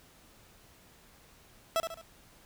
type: tone with echo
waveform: 30% pulse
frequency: 659.3 Hz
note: E5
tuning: in tune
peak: -23 dBFS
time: 1.76-1.8 s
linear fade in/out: 0 ms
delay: 71 ms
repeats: 3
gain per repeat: -7 dB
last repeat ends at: 2.013 s
effects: pink hiss -59 dBFS RMS until 2.45 s